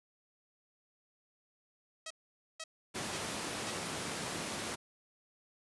5% pulse tone bursts, 641 Hz, E5, 49 cents flat, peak -30 dBFS, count 4, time 2.06-3.71 s, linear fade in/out 5 ms, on 45 ms, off 490 ms
pink high-pass noise, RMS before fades -39 dBFS, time 2.94-4.76 s, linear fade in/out 20 ms, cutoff 150 Hz, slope 12 dB/octave
effects resampled to 24000 Hz

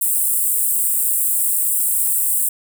pink high-pass noise, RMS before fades -18 dBFS, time 0.01-2.49 s, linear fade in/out 5 ms, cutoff 7900 Hz, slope 96 dB/octave, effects none

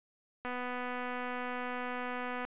click train, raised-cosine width 0.5 ms, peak -24 dBFS, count 497, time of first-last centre 0.45-2.45 s, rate 248 Hz, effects resampled to 8000 Hz

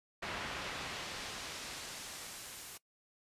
brown noise with band-pass filter sweep, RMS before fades -44 dBFS, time 0.22-2.78 s, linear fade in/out 10 ms, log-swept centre 2300 to 12000 Hz, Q 0.7, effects noise-tail reverb RT60 0.1 s tail -21 dB re dry + resampled to 32000 Hz

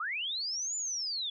sine linear two-way sweep, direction up then down, 1171 to 7100 to 3363 Hz, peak -32 dBFS, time 0-1.3 s, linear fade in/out 5 ms, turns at 0.76 s, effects none

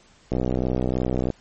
click train, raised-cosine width 2 ms, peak -10 dBFS, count 63, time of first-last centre 0.32-1.303 s, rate 63.1 Hz, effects pink hiss -55 dBFS RMS until 1.4 s + MP3 32 kbps

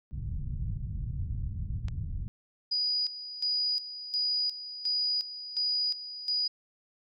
white low-pass noise, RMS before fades -34 dBFS, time 0.11-2.28 s, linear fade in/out 0 ms, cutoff 120 Hz, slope 24 dB/octave
click, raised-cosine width 0.2 ms, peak -26 dBFS, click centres 1.884 s
sine tone with tremolo, 4917 Hz, D#8, 21 cents flat, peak -26 dBFS, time 2.71-6.48 s, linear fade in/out 10 ms, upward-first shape square, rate 1.4 Hz, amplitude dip 75%
effects none

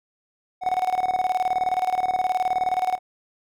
triangle tone with tremolo, 740 Hz, F#5, in tune, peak -16 dBFS, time 0.61-2.99 s, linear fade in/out 50 ms, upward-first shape square, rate 19 Hz, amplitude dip 75%, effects none

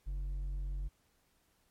sine tone with hard clipping, 46.25 Hz, F#1, in tune, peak -36 dBFS, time 0.06-0.89 s, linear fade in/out 20 ms, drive 4 dB, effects pink hiss -73 dBFS RMS until 1.7 s + MP3 64 kbps

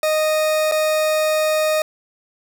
40% pulse tone with dropouts, 620 Hz, D#5, 6 cents flat, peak -15 dBFS, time 0.03-1.82 s, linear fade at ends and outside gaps 2 ms, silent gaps 0.714-0.72 s, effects none

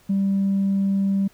triangle tone with tanh clipping, 196 Hz, G3, in tune, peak -18 dBFS, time 0.09-1.28 s, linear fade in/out 10 ms, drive 5 dB, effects pink hiss -56 dBFS RMS until 1.33 s

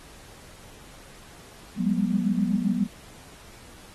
sine tone cluster, 180.1 / 197.9 / 205.5 / 242.7 Hz, F#3 / G3 / G#3 / B3, -46 / +17 / -18 / -30 cents, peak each -27 dBFS, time 1.76-2.88 s, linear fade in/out 50 ms, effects pink hiss -49 dBFS RMS until 3.94 s + AAC 32 kbps

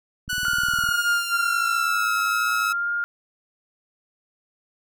click train, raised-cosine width 5 ms, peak -26 dBFS, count 13, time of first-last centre 0.28-0.889 s, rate 19.7 Hz
sawtooth tone with pitch glide, 1478 to 1294.1 Hz, F#6 to E6, -2 to -32 cents, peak -20 dBFS, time 0.29-2.73 s, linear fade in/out 10 ms, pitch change -230 cents, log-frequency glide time 0.6-2.11 s
sine tone with vibrato, 1403 Hz, F6, 8 cents sharp, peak -22 dBFS, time 0.45-3.04 s, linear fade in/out 0 ms, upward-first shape sine, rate 2.1 Hz, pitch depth 12 cents each way
effects none

